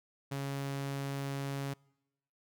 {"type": "tone", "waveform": "sawtooth", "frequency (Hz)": 138.59, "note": "C#3", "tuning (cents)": 0, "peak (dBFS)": -31, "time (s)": [0.31, 1.74], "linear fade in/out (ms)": 10, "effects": ["noise-tail reverb RT60 0.9 s tail -26 dB re dry"]}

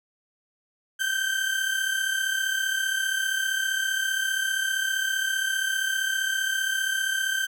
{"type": "tone pair together", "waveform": "35% pulse", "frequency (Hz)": [1542.8, 1578], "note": ["G6", "G6"], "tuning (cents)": [-28, 11], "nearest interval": "unison", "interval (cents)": 39, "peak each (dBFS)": [-25, -26], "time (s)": [0.99, 7.47], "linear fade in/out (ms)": 20, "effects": []}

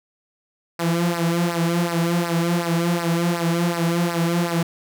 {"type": "tone with flanger", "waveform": "sawtooth", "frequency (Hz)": 170.3, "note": "F3", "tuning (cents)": -43, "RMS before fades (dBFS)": -21, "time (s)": [0.79, 4.63], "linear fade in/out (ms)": 5, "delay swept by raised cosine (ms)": [0.29, 4.79], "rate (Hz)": 2.7, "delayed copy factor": -0.8, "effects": []}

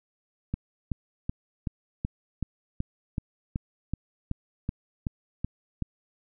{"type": "click train", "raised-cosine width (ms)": 5, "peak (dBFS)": -16, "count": 15, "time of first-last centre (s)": [0.54, 5.823], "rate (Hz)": 2.65, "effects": []}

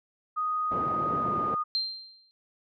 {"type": "tone with pitch glide", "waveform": "sine", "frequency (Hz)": [1244.5, 1229.5], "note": ["D#6", "D#6"], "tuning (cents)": [0, -21], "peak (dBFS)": -26, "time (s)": [0.36, 1.64], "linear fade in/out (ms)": 20, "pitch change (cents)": -21, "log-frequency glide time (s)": [1.19, 1.33]}
{"type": "band-pass noise", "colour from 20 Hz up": "pink", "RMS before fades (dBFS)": -35, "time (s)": [0.71, 1.55], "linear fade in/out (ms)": 5, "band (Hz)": [160, 690], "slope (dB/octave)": 12}
{"type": "tone with exponential decay", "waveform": "sine", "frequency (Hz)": 4158, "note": "C8", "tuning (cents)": -12, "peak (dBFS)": -23, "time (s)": [1.75, 2.31], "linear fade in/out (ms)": 0, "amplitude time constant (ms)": 120}
{"effects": []}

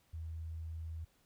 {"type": "tone", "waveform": "sine", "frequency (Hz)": 81, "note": "E2", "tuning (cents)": -30, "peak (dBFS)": -40, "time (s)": [0.13, 1.05], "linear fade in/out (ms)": 10, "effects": ["pink hiss -72 dBFS RMS until 1.25 s"]}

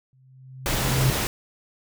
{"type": "tone with exponential growth", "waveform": "sine", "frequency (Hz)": 130.7, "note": "C3", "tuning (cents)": -1, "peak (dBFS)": -16, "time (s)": [0.13, 1.1], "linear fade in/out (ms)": 0, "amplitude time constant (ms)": 210}
{"type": "noise", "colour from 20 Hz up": "pink", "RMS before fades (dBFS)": -25, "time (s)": [0.66, 1.27], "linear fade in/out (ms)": 0}
{"effects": []}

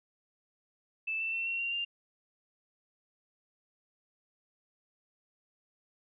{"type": "tone with pitch steps", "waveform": "sine", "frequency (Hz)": [2636, 2667, 2698, 2729, 2761, 2793], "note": ["E7", "E7", "E7", "F7", "F7", "F7"], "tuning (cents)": [-1, 20, 40, -41, -20, -1], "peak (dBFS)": -31, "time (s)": [1.07, 1.85], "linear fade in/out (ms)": 10, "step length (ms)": 130, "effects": []}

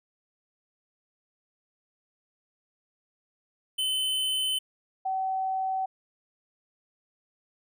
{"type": "tone pair in turn", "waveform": ["square", "sine"], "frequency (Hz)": [3045, 761.2], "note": ["F#7", "F#5"], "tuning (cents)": [49, 49], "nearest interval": "2 octaves", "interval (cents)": 2400, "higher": "first", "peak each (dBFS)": -26, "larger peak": "neither", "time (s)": [[3.78, 4.59], [5.05, 5.86]], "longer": "neither", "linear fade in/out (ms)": 10, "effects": []}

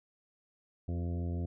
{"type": "harmonic tone with a mistuned harmonic", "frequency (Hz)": 86, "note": "F2", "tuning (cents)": -26, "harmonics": [1, 2, 3, 4, 5, 6, 7, 8], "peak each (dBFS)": [-33, -40, -43, -47, -52, -53, -55, -54], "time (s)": [0.88, 1.46], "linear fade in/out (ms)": 5, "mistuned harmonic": 4, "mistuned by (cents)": 25, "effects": []}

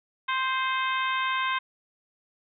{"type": "harmonic tone with a mistuned harmonic", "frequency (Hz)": 523.3, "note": "C5", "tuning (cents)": 0, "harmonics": [2, 3, 4, 5, 6, 7], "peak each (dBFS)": [-27, -31, -33, -35, -37, -38], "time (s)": [0.28, 1.59], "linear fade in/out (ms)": 10, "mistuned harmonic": 5, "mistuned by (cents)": -32, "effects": []}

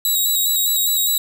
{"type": "tone with vibrato", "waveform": "5% pulse", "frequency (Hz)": 3865, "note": "B7", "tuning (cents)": -38, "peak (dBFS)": -9, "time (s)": [0.05, 1.18], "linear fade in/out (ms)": 2, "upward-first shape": "square", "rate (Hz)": 4.9, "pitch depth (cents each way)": 28, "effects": []}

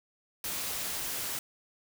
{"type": "noise", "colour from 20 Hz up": "white", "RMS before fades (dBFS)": -35, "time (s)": [0.44, 1.39], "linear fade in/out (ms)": 2, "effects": []}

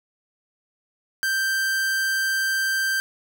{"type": "tone", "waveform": "45% pulse", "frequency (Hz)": 1568, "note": "G6", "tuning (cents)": 0, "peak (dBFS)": -21, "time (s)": [1.23, 3], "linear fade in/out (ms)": 0, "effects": []}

